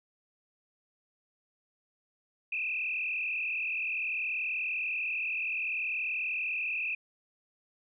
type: tone with frequency modulation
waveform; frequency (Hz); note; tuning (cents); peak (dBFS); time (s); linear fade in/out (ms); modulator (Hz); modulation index
sine; 2545; D#7; +39; -30; 2.52-6.95; 5; 40.6; 3.1
effects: none